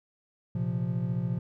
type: chord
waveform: triangle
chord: Bb suspended second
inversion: none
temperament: equal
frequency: 116.54 / 130.81 / 174.61 Hz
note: Bb2 / C3 / F3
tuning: 0 / 0 / 0 cents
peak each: -30 / -30 / -29 dBFS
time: 0.55-1.39 s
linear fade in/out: 5 ms
effects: none